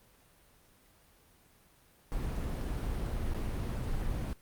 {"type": "noise with dropouts", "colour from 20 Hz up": "brown", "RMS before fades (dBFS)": -34, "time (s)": [2.12, 4.33], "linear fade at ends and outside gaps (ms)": 0, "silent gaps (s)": [3.336, 3.346], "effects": ["pink hiss -63 dBFS RMS until 4.41 s", "Opus 32 kbps"]}